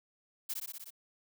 blue noise with echo, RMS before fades -36 dBFS, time 0.49-0.54 s, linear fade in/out 10 ms, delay 61 ms, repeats 6, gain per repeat -2 dB, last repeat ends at 0.906 s, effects none

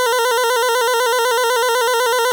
20% pulse tone with vibrato, 481.8 Hz, B4, 43 cents flat, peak -9 dBFS, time 0-2.32 s, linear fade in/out 0 ms, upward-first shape square, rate 8 Hz, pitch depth 76 cents each way, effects none

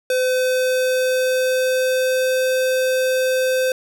square tone with pitch glide, 510 to 515.6 Hz, C5 to C5, -44 to -26 cents, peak -17 dBFS, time 0.1-3.72 s, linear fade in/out 2 ms, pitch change +18 cents, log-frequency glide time 0.24-2.5 s, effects none

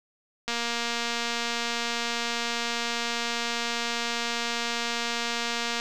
click train, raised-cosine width 0.2 ms, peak -12 dBFS, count 1251, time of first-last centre 0.48-5.799 s, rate 235 Hz, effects none

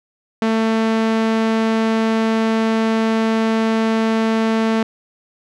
sawtooth tone with low-pass filter, 223 Hz, A3, 23 cents sharp, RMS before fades -17 dBFS, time 0.42-4.83 s, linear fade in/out 2 ms, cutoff 4500 Hz, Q 0.5, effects none

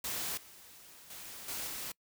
white noise with level steps, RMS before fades -37 / -55 / -47 / -39 / -41 dBFS, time 0.04-1.92 s, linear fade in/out 5 ms, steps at 0.37 / 1.1 / 1.48 / 1.67 s, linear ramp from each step 5 ms, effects noise-tail reverb RT60 0.1 s tail -25 dB re dry

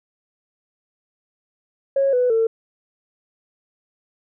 sine tone with pitch steps, 548 / 496.7 / 450.3 Hz, C#5 / B4 / A4, -20 / +10 / +40 cents, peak -14 dBFS, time 1.96-2.47 s, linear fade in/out 5 ms, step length 170 ms, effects tanh soft clip ceiling -10 dBFS

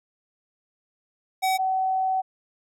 square / sine tone pair in turn, 757 / 757 Hz, F#5 / F#5, +39 / +39 cents, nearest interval unison, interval 0 cents, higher neither, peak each -21 dBFS, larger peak neither, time 1.42-1.58 / 1.58-2.22 s, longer second, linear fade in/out 20 ms, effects none

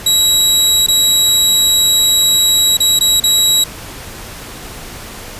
25% pulse tone with dropouts, 3871 Hz, B7, 35 cents flat, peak -5 dBFS, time 0.06-3.64 s, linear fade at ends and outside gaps 5 ms, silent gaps 0.865-0.883 / 2.771-2.802 / 2.991-3.008 / 3.201-3.237 s, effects pink hiss -30 dBFS RMS until 5.39 s + resampled to 32000 Hz

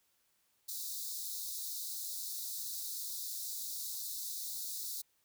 white high-pass noise, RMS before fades -41 dBFS, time 0.68-5.02 s, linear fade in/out 10 ms, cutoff 3700 Hz, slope 96 dB/octave, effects white hiss -75 dBFS RMS until 5.24 s

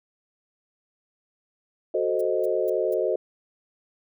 sine chord, F# diminished seventh, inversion none, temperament equal, 370 / 440 / 523.3 / 622.3 Hz, F#4 / A4 / C5 / Eb5, 0 / 0 / 0 / 0 cents, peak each -27 dBFS, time 1.94-3.16 s, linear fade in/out 5 ms
violet noise bursts, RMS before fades -44 dBFS, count 4, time 2.19-2.942 s, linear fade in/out 5 ms, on 23 ms, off 220 ms
effects none

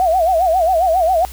sine tone with vibrato, 698.5 Hz, F5, in tune, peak -11 dBFS, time 0-1.25 s, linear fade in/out 0 ms, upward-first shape sine, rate 7.4 Hz, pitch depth 160 cents each way, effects added 60 Hz sine -31 dBFS peak until 1.32 s + white hiss -38 dBFS RMS until 1.32 s

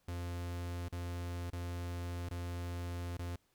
45% pulse tone with dropouts, 87.31 Hz, F2, in tune, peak -38 dBFS, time 0.08-3.36 s, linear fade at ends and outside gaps 5 ms, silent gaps 0.885-0.924 / 1.502-1.529 / 2.29-2.309 / 3.171-3.19 s, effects pink hiss -75 dBFS RMS until 3.54 s

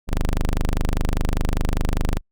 sawtooth tone, 25 Hz, G0, 35 cents sharp, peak -14 dBFS, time 0.07-2.21 s, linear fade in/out 50 ms, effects Opus 48 kbps

